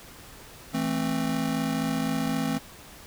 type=chord; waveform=square; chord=A minor; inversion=second; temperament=just; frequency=165 / 220 / 264 Hz; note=E3 / A3 / C4; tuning=+2 / 0 / +16 cents; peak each=-32 / -31 / -29 dBFS; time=0.73-2.59 s; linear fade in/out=20 ms; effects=pink hiss -47 dBFS RMS until 3.06 s